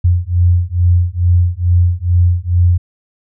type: beating tone pair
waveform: sine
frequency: 87 / 89.3 Hz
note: F2 / F2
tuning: -6 / +39 cents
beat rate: 2.3 Hz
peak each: -12 dBFS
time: 0.04-2.78 s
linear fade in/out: 10 ms
effects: none